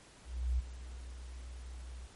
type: tone with ADSR envelope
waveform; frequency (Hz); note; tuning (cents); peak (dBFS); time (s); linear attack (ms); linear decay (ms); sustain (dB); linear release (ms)
sine; 61.74; B1; 0; -27; 0.24-2.08; 350; 16; -16; 27
effects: pink hiss -58 dBFS RMS until 2.15 s + MP3 48 kbps